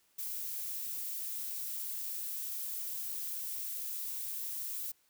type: noise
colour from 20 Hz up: violet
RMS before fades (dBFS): -39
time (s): 0.18-4.92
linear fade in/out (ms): 10
effects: white hiss -71 dBFS RMS until 5.09 s